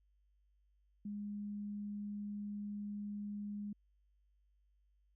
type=tone; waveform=sine; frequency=205.8 Hz; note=G#3; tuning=16 cents flat; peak=-40 dBFS; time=1.05-3.73 s; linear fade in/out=5 ms; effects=added 50 Hz sine -70 dBFS peak until 5.15 s